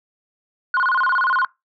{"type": "tone with vibrato", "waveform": "sine", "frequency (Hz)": 1240, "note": "D#6", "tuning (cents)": -6, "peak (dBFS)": -14, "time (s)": [0.74, 1.45], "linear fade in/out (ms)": 2, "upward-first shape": "square", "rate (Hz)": 17, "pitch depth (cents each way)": 280, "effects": ["noise-tail reverb RT60 0.2 s tail -22 dB re dry", "tanh soft clip ceiling -13 dBFS"]}